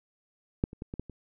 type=clicks; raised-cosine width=3 ms; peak=-12 / -30 / -24 / -24 / -21 / -30 dBFS; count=6; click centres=0.639 / 0.731 / 0.821 / 0.939 / 0.996 / 1.097 s; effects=none